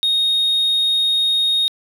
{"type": "tone", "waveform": "triangle", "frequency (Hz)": 3723, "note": "A#7", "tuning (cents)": -3, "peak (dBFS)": -12, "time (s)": [0.03, 1.68], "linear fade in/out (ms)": 0, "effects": ["tanh soft clip ceiling -9 dBFS", "9-bit"]}